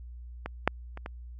clicks, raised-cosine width 0.5 ms, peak -19 / -6 / -26 / -22 dBFS, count 4, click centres 0.46 / 0.676 / 0.974 / 1.061 s, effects added 60 Hz sine -41 dBFS peak until 1.39 s

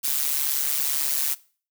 blue noise with amplitude modulation, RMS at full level -21 dBFS, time 0.03-1.35 s, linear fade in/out 20 ms, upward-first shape sine, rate 142 Hz, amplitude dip 80%, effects noise-tail reverb RT60 0.4 s tail -20 dB re dry

